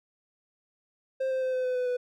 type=tone with pitch steps; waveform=triangle; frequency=527 / 521.5 / 516.2 / 510.8 / 505.5 / 500.3 / 495.1 Hz; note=C5 / C5 / C5 / C5 / B4 / B4 / B4; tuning=+12 / -6 / -23 / -42 / +40 / +22 / +4 cents; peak=-24 dBFS; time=1.2-1.97 s; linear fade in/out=10 ms; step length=110 ms; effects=none